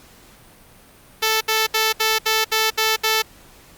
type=tone bursts; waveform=5% pulse; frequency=440 Hz; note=A4; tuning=in tune; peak=-5 dBFS; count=8; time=1.22-3.223 s; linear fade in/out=10 ms; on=190 ms; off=69 ms; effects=pink hiss -48 dBFS RMS until 3.77 s + Opus 48 kbps